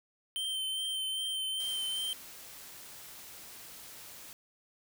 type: tone with vibrato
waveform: square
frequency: 3110 Hz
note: G7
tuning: 14 cents flat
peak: -33 dBFS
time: 0.36-2.13 s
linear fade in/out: 0 ms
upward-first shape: triangle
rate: 2.5 Hz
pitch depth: 22 cents each way
type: noise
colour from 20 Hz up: white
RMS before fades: -49 dBFS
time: 1.6-4.33 s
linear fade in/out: 0 ms
effects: none